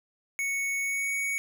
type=tone with pitch glide; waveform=square; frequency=2217 to 2235 Hz; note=C#7 to C#7; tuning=0 to +14 cents; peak=-28 dBFS; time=0.39-1.38 s; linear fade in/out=0 ms; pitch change=+14 cents; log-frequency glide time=0.8-1.13 s; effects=none